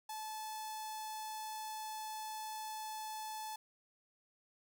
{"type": "tone with notch filter", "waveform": "sawtooth", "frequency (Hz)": 867, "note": "A5", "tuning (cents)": -26, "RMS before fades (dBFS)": -44, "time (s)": [0.09, 3.56], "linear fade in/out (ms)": 5, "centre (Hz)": 2100, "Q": 0.73, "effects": []}